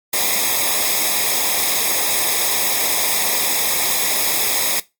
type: noise with comb filter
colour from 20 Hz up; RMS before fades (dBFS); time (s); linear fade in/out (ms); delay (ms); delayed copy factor
white; -18; 0.13-4.8; 5; 0.68; -0.75
effects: noise-tail reverb RT60 0.2 s tail -18 dB re dry + MP3 96 kbps